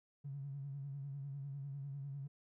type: tone with vibrato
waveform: triangle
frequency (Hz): 139.3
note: C#3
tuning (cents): +9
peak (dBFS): -38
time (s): 0.24-2.28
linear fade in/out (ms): 20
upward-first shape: sine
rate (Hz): 10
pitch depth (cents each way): 58
effects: tanh soft clip ceiling -40 dBFS